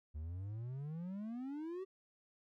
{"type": "exponential sweep", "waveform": "triangle", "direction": "up", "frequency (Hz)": [73.1, 390], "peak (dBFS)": -39, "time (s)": [0.14, 1.85], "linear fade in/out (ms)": 20, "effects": []}